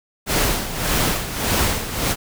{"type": "noise with tremolo", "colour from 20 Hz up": "pink", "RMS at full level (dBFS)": -18, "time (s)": [0.26, 2.16], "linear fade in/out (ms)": 50, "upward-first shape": "sine", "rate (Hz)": 1.7, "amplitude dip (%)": 70, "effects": []}